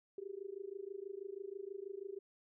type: tone with amplitude modulation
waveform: sine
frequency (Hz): 393.6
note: G4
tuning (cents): +7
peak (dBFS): -39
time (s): 0.18-2.19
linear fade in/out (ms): 2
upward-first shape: sine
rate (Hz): 26.2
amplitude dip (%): 95
effects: none